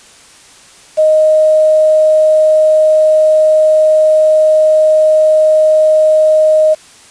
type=tone with quantisation; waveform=sine; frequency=622 Hz; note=D#5; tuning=1 cent flat; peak=-5 dBFS; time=0.97-6.75 s; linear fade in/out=20 ms; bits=5; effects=white hiss -40 dBFS RMS until 7.1 s + resampled to 22050 Hz